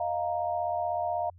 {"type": "chord", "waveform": "sine", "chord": "Eb suspended second", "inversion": "none", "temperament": "equal", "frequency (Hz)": [622.3, 698.5, 932.3], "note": ["Eb5", "F5", "Bb5"], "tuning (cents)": [0, 0, 0], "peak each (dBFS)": [-33, -29, -35], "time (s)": [0, 1.3], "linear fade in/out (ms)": 5, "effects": ["added 88 Hz sine -50 dBFS peak until 1.38 s"]}